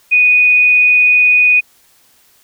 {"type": "tone", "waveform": "sine", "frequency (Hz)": 2479, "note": "D#7", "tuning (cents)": -7, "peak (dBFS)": -6, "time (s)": [0.11, 1.61], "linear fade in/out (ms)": 20, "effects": ["white hiss -51 dBFS RMS until 2.43 s"]}